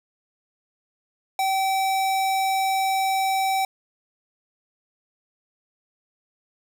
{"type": "tone", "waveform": "square", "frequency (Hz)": 770, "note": "G5", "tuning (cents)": -31, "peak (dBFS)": -21, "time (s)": [1.39, 3.65], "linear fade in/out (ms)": 2, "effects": ["10-bit"]}